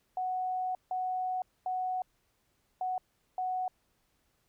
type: tone bursts at uneven times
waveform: sine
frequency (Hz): 740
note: F#5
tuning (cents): 0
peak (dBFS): -30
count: 5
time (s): 0.17-0.75 / 0.91-1.42 / 1.66-2.02 / 2.81-2.98 / 3.38-3.68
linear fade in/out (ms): 2
effects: pink hiss -74 dBFS RMS until 4.48 s